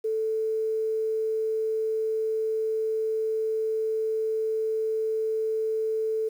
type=tone; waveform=sine; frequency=440 Hz; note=A4; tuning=in tune; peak=-24 dBFS; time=0.04-6.29 s; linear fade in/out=10 ms; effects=9-bit